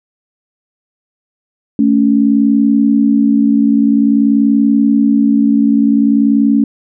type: tone pair together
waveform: sine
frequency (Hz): 220 / 280.5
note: A3 / C#4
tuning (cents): 0 / +21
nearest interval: major third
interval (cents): 421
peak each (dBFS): -10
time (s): 1.79-6.64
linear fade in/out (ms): 2
effects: none